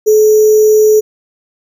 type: tone with sample-and-hold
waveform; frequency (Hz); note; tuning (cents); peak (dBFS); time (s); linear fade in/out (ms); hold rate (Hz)
sine; 429.2; A4; -43; -4; 0.06-1.01; 20; 6300
effects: none